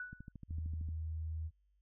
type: tone with exponential decay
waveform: sine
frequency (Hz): 1480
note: F#6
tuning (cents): 0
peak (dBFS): -38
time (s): 0-0.32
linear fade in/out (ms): 2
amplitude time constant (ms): 69
type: click train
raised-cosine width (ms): 5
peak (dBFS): -36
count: 11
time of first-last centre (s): 0.13-0.888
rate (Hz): 13.2
type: tone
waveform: sine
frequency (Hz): 79.8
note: D#2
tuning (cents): +44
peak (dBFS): -37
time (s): 0.48-1.51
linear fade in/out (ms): 50
effects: added 50 Hz sine -70 dBFS peak until 1.81 s